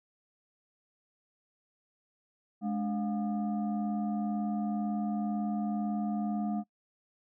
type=tone with frequency modulation; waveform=sine; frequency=210 Hz; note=G#3; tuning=19 cents sharp; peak=-29 dBFS; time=2.61-6.64 s; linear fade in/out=50 ms; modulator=502 Hz; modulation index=0.7; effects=noise-tail reverb RT60 0.1 s tail -23 dB re dry